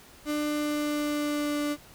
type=tone with pitch glide; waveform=35% pulse; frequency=298.1 to 293.5 Hz; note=D4 to D4; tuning=+26 to -1 cents; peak=-25 dBFS; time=0.25-1.77 s; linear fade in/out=50 ms; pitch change=-27 cents; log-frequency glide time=0.47-1.6 s; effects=pink hiss -52 dBFS RMS until 1.94 s